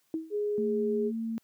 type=tone with exponential decay; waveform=sine; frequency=321 Hz; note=E4; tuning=46 cents flat; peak=-26 dBFS; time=0.14-0.42 s; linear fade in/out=1 ms; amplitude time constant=59 ms
type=tone; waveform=sine; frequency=415.3 Hz; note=G#4; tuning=in tune; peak=-27 dBFS; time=0.3-1.12 s; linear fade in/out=50 ms
type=tone with pitch glide; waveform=sine; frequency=223.3 to 226.3 Hz; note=A3 to A3; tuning=+26 to +49 cents; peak=-30 dBFS; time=0.58-1.38 s; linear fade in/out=0 ms; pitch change=+23 cents; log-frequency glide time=0.93-1.09 s
effects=white hiss -71 dBFS RMS until 1.43 s + high-pass 100 Hz 12 dB/octave